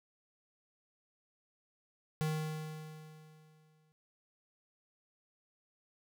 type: tone with exponential decay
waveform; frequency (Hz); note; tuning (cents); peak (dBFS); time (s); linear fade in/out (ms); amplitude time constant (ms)
square; 155.56; D#3; 0; -31; 2.21-3.92; 0; 370
effects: none